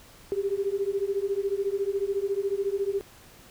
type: beating tone pair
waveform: sine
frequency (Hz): 389.6 / 403.6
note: G4 / G#4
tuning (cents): -11 / -49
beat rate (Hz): 14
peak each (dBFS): -28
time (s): 0.32-3.01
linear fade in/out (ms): 0
effects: pink hiss -52 dBFS RMS until 3.5 s